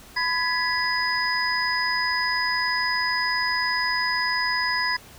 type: tone cluster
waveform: sine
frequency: 1002 / 1680 / 1975 / 4999 Hz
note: B5 / G#6 / B6 / D#8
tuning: +25 / +19 / 0 / +7 cents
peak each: -27 dBFS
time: 0.16-4.97 s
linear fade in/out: 10 ms
effects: pink hiss -47 dBFS RMS until 5.18 s